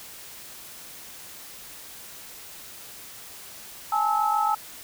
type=tone cluster; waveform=sine; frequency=828 / 875 / 1297 Hz; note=G#5 / A5 / E6; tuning=-5 / -10 / -28 cents; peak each=-25 dBFS; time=3.92-4.55 s; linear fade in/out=5 ms; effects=white hiss -43 dBFS RMS until 4.83 s